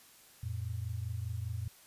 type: tone pair together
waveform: sine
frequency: 88.4 / 113.38 Hz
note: F2 / A#2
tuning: +22 / -48 cents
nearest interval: major third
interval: 430 cents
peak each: -38 / -37 dBFS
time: 0.43-1.68 s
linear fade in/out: 5 ms
effects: white hiss -59 dBFS RMS until 1.86 s + resampled to 32000 Hz